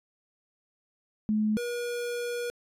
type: tone pair in turn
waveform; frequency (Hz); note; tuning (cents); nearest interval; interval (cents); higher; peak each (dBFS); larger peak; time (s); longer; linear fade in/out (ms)
sine / square; 214.1 / 480.6; A3 / B4; -47 / -47; octave + major second; 1400; second; -23 / -31; first; 1.29-1.57 / 1.57-2.5; second; 0
effects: resampled to 32000 Hz